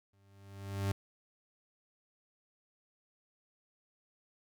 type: tone with exponential growth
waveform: 40% pulse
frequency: 98.8 Hz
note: G2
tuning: 14 cents sharp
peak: -28 dBFS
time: 0.13-0.92 s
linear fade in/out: 5 ms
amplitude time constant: 170 ms
effects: none